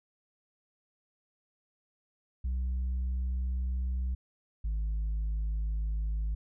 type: tone pair in turn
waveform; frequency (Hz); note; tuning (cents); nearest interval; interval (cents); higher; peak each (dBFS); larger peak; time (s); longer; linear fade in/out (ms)
sine; 63.1 / 53.06; B1 / G#1; +38 / +38; minor third; 300; first; -26; neither; 2.44-4.15 / 4.64-6.35; neither; 10
effects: tanh soft clip ceiling -28 dBFS